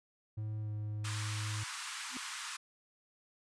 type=tone with pitch glide; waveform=triangle; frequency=107.6 to 105.93 Hz; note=A2 to G#2; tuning=-38 to +35 cents; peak=-34 dBFS; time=0.37-1.64 s; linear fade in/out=10 ms; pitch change=-27 cents; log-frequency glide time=0.61-0.7 s
type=band-pass noise; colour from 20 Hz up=pink; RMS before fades=-43 dBFS; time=1.04-2.57 s; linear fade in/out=10 ms; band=980 to 9700 Hz; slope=48 dB/octave
type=tone with exponential growth; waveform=triangle; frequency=255.4 Hz; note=C4; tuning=42 cents flat; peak=-36 dBFS; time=2.09-2.17 s; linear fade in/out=1 ms; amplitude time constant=17 ms
effects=none